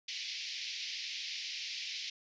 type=band-pass noise; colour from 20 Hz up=white; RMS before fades=-41 dBFS; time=0.08-2.1 s; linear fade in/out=5 ms; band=2100 to 5500 Hz; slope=48 dB/octave; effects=resampled to 16000 Hz